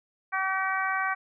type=harmonic tone; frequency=382 Hz; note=G4; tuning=45 cents flat; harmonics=2 / 3 / 4 / 5 / 6; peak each=-32 / -30 / -30 / -33 / -36 dBFS; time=0.32-1.15 s; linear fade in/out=20 ms; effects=none

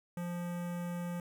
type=tone with notch filter; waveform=square; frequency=174.61 Hz; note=F3; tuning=in tune; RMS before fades=-38 dBFS; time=0.17-1.2 s; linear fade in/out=2 ms; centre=4300 Hz; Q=0.77; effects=none

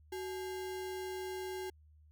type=tone with sample-and-hold; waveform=sine; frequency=373.2 Hz; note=F#4; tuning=15 cents sharp; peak=-38 dBFS; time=0.12-1.7 s; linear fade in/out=5 ms; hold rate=1225 Hz; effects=added 76 Hz sine -59 dBFS peak until 2.11 s

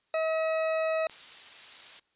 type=tone; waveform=40% pulse; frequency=640 Hz; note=D#5; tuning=49 cents sharp; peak=-25 dBFS; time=0.14-1.07 s; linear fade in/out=2 ms
type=click; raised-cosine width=0.2 ms; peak=-28 dBFS; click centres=1.097 s
type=noise; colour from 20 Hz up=blue; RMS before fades=-40 dBFS; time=1.1-2 s; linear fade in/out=10 ms
effects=white hiss -73 dBFS RMS until 2.15 s + resampled to 8000 Hz

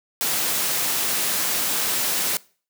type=noise; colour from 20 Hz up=white; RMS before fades=-23 dBFS; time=0.21-2.37 s; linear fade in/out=0 ms; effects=noise-tail reverb RT60 0.4 s tail -22 dB re dry + high-pass 150 Hz 12 dB/octave

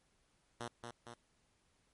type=tone with echo; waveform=5% pulse; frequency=118.7 Hz; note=A#2; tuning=32 cents sharp; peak=-30 dBFS; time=0.6-0.68 s; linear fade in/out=5 ms; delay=230 ms; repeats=2; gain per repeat=-4 dB; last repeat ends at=1.14 s; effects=pink hiss -75 dBFS RMS until 1.93 s + MP3 48 kbps

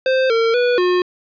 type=tone with pitch steps; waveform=square; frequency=522 / 455.7 / 489.4 / 360.1 Hz; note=C5 / A#4 / B4 / F#4; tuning=-4 / -39 / -16 / -47 cents; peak=-14 dBFS; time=0.06-1.02 s; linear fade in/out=2 ms; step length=240 ms; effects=resampled to 11025 Hz + 9-bit

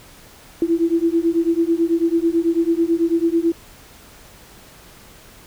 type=beating tone pair; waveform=sine; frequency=329.6 / 338.7 Hz; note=E4 / E4; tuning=0 / +47 cents; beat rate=9.1 Hz; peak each=-18 dBFS; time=0.62-3.52 s; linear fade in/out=2 ms; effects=pink hiss -45 dBFS RMS until 5.46 s

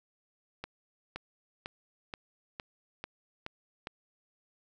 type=accelerating click train; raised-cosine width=0.3 ms; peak=-22 dBFS; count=8; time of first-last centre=0.64-3.871 s; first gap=520 ms; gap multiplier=0.96; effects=none

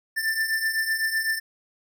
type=beating tone pair; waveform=square; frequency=1772 / 1779.9 Hz; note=A6 / A6; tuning=+12 / +19 cents; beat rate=7.9 Hz; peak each=-30 / -25 dBFS; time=0.16-1.4 s; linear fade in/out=20 ms; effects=none

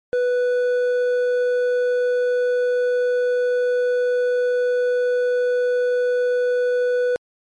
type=tone with hard clipping; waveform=sine; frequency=493.9 Hz; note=B4; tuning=in tune; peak=-18 dBFS; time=0.13-7.16 s; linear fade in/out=0 ms; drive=5 dB; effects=MP3 48 kbps

